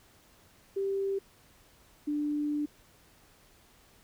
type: tone pair in turn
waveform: sine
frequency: 392 / 295.5 Hz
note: G4 / D4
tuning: 0 / +11 cents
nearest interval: perfect fourth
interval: 489 cents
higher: first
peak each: -28 dBFS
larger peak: neither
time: 0.76-1.19 / 2.07-2.66 s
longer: second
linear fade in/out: 10 ms
effects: pink hiss -61 dBFS RMS until 4.03 s